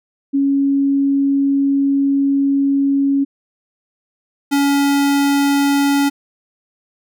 sine / square tone pair in turn, 277.2 / 281.6 Hz, C#4 / C#4, 0 / +27 cents, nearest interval unison, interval 27 cents, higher second, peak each -12 / -13 dBFS, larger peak first, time 0.33-3.25 / 4.51-6.1 s, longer first, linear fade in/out 20 ms, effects none

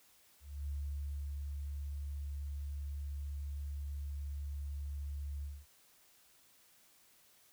sine tone with ADSR envelope, 71.4 Hz, D2, 48 cents flat, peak -36 dBFS, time 0.4-5.66 s, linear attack 280 ms, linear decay 680 ms, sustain -2 dB, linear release 230 ms, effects white hiss -66 dBFS RMS until 7.52 s

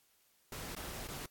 pink noise with dropouts, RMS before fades -44 dBFS, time 0.52-1.26 s, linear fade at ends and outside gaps 2 ms, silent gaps 0.751-0.764 / 1.071-1.085 s, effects white hiss -71 dBFS RMS until 1.3 s + AAC 64 kbps

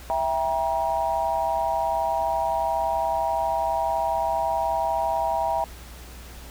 sine chord, E diminished, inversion none, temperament just, 659.3 / 791.1 / 949.3 Hz, E5 / G5 / Bb5, 0 / +16 / +31 cents, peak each -26 dBFS, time 0.1-5.64 s, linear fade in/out 0 ms, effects added 60 Hz sine -41 dBFS peak until 6.5 s + pink hiss -45 dBFS RMS until 6.5 s

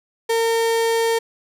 35% pulse tone, 456.7 Hz, A#4, 36 cents flat, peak -15 dBFS, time 0.29-1.19 s, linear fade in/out 10 ms, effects resampled to 32000 Hz + 9-bit

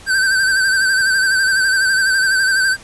square tone with vibrato, 1550 Hz, G6, 20 cents flat, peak -13 dBFS, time 0.06-2.77 s, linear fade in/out 50 ms, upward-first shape sine, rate 12 Hz, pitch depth 49 cents each way, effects pink hiss -40 dBFS RMS until 2.83 s + resampled to 24000 Hz

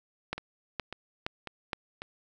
two click trains, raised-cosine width 0.3 ms, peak -15 / -22 dBFS, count 4 / 4, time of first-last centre 0.33-1.732 / 0.38-2.019 s, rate 2.14 / 1.83 Hz, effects none

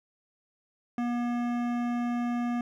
sine tone with hard clipping, 240.4 Hz, B3, 46 cents flat, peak -29 dBFS, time 0.98-2.61 s, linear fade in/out 2 ms, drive 15 dB, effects none

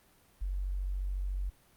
sine tone, 47.01 Hz, F#1, 28 cents sharp, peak -31 dBFS, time 0.41-1.5 s, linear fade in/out 10 ms, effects pink hiss -64 dBFS RMS until 1.76 s + Opus 32 kbps

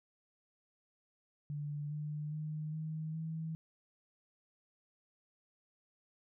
sine tone with pitch steps, 146.83 / 150.18 / 153.6 / 157.1 / 160.68 Hz, D3 / D3 / D#3 / D#3 / E3, 0 / +39 / -22 / +17 / -44 cents, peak -37 dBFS, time 1.5-3.55 s, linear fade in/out 0 ms, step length 410 ms, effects none

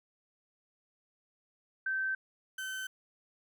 sine / 35% pulse tone pair in turn, 1549 / 1533.9 Hz, G6 / G6, -21 / -38 cents, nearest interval unison, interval 17 cents, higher first, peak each -30 / -35 dBFS, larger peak first, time 1.86-2.15 / 2.58-2.87 s, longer neither, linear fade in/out 5 ms, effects none

